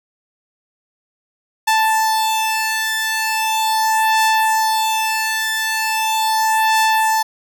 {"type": "beating tone pair", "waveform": "sawtooth", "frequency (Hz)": [880, 880.39], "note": ["A5", "A5"], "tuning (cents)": [0, 1], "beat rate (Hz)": 0.39, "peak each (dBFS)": [-13, -16], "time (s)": [1.67, 7.23], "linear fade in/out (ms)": 10, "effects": []}